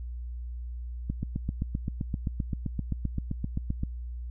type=click train; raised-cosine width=5 ms; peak=-17 dBFS; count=22; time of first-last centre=1.1-3.834 s; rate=7.68 Hz; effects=added 60 Hz sine -34 dBFS peak until 4.3 s